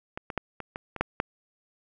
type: clicks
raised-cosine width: 0.5 ms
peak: -19 / -19 / -12 / -21 / -19 / -21 / -8 / -9 dBFS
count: 8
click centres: 0.175 / 0.302 / 0.377 / 0.603 / 0.759 / 0.963 / 1.01 / 1.201 s
effects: none